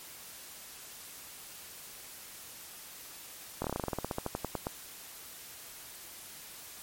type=slowing click train; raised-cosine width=1 ms; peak=-18 dBFS; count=19; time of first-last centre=3.62-4.669 s; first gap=23 ms; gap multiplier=1.1; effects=white hiss -48 dBFS RMS until 6.82 s + MP3 64 kbps